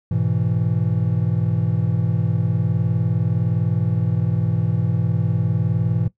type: chord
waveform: triangle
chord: E major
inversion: first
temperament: equal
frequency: 103.83 / 123.47 / 164.81 Hz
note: G#2 / B2 / E3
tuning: 0 / 0 / 0 cents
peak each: -20 dBFS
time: 0.11-6.08 s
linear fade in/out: 5 ms
effects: noise-tail reverb RT60 0.1 s tail -17 dB re dry